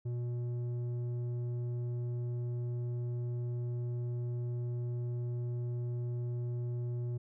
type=tone with low-pass filter; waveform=square; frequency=120.9 Hz; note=B2; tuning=36 cents flat; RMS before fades=-36 dBFS; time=0.05-7.18 s; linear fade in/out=10 ms; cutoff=310 Hz; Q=0.85; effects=none